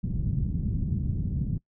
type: low-pass noise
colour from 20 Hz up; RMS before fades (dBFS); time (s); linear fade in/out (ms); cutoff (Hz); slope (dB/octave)
white; -28; 0.03-1.58; 10; 180; 24
effects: noise-tail reverb RT60 0.1 s tail -22 dB re dry